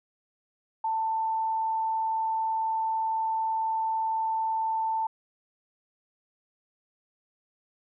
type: tone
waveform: sine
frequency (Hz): 889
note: A5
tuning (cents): +18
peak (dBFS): -25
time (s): 0.84-5.07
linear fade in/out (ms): 5
effects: none